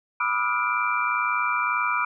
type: tone cluster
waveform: sine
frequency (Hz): 986 / 1200 / 1302 / 1425 / 2354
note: B5 / D6 / E6 / F6 / D7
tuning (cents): -3 / +37 / -22 / +34 / +3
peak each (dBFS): -28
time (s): 0.2-2.05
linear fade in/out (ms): 5
effects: none